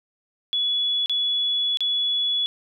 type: tone with dropouts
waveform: sine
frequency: 3400 Hz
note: G#7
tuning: 40 cents sharp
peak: -20 dBFS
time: 0.53-2.46 s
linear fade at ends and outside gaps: 0 ms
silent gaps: 1.06-1.096 / 1.772-1.806 s
effects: none